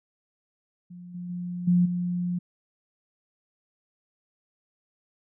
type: tone with level steps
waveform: sine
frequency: 177.1 Hz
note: F3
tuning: 24 cents sharp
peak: -40 / -33 / -30 / -17 / -25 dBFS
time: 0.9-2.39 s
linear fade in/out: 10 ms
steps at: 1.14 / 1.29 / 1.67 / 1.85 s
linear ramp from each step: 10 ms
effects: none